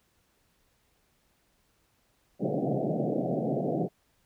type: band-pass noise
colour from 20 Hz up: pink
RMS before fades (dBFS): -29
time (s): 2.39-3.89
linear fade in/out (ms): 50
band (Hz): 130 to 740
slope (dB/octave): 96
effects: pink hiss -70 dBFS RMS until 4.25 s